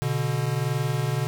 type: tone pair together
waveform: square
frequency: 123.47 / 144.99 Hz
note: B2 / D3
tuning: 0 / -22 cents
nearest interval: minor third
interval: 278 cents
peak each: -27 dBFS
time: 0.02-1.27 s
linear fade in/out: 0 ms
effects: 8-bit